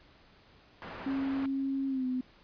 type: low-pass noise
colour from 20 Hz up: white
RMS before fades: -44 dBFS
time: 0.82-1.46 s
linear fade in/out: 0 ms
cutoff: 1400 Hz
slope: 12 dB/octave
type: tone with pitch glide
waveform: sine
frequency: 271.2 to 254.5 Hz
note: C#4 to C4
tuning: -38 to -48 cents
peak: -29 dBFS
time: 1.06-2.21 s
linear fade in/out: 5 ms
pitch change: -110 cents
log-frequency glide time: 1.88-2.06 s
effects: pink hiss -60 dBFS RMS until 2.43 s + resampled to 11025 Hz